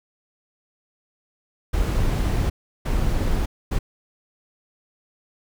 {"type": "noise bursts at uneven times", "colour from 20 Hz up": "brown", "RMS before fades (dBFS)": -21, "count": 3, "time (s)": [[1.73, 2.5], [2.85, 3.46], [3.71, 3.79]], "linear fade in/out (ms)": 10, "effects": []}